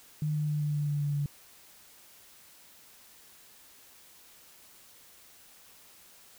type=tone with pitch steps; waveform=sine; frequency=151.6 / 150.47 / 149.34 / 148.22 / 147.11 / 146.01 / 144.92 / 143.84 Hz; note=D#3 / D3 / D3 / D3 / D3 / D3 / D3 / D3; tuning=-45 / +42 / +29 / +16 / +3 / -10 / -23 / -36 cents; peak=-27 dBFS; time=0.22-1.26 s; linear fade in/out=2 ms; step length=130 ms; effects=white hiss -56 dBFS RMS until 6.38 s